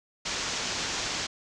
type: low-pass noise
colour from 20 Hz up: white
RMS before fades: -32 dBFS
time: 0.25-1.27 s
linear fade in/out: 10 ms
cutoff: 6900 Hz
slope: 48 dB/octave
effects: none